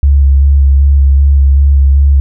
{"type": "tone with vibrato", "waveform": "sine", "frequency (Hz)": 69.3, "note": "C#2", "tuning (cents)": 0, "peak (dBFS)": -3, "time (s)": [0.03, 2.2], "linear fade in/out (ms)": 0, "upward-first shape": "square", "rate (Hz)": 2.6, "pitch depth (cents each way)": 19, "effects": []}